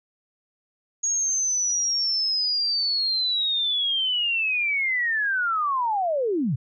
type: linear sweep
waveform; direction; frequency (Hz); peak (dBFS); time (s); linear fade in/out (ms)
sine; down; 6645 to 106.9; -21; 1.03-6.56; 10
effects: none